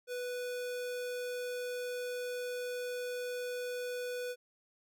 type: tone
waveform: square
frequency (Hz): 493.9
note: B4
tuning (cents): 0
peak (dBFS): -37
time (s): 0.07-4.36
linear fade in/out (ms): 50
effects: none